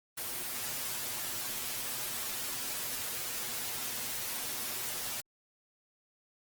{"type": "noise with comb filter", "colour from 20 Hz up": "white", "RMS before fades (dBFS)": -37, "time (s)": [0.17, 5.21], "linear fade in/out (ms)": 10, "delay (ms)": 8.2, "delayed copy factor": 1, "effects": ["Opus 24 kbps"]}